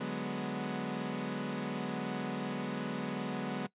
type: chord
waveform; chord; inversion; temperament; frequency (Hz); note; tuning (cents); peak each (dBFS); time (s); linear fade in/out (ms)
sawtooth; G# half-diminished seventh; second; equal; 146.83 / 185 / 207.7 / 246.9; D3 / F#3 / G#3 / B3; 0 / 0 / 0 / 0; -39 / -36 / -36 / -35; 0-3.67; 10
effects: noise-tail reverb RT60 0.1 s tail -20 dB re dry + resampled to 8000 Hz